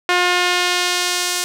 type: tone with band-pass filter sweep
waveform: sawtooth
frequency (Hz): 357.1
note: F4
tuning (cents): +39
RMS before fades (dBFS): -18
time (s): 0.09-1.44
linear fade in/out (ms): 0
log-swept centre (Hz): 2000 to 7200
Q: 0.79
effects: none